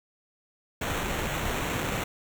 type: noise with sample-and-hold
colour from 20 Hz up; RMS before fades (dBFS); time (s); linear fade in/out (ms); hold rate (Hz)
pink; -30; 0.81-2.04; 5; 4900
effects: none